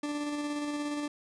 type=tone with tremolo; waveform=40% pulse; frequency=293.7 Hz; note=D4; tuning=in tune; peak=-30 dBFS; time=0.03-1.08 s; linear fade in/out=5 ms; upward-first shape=square; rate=17 Hz; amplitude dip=25%; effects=resampled to 22050 Hz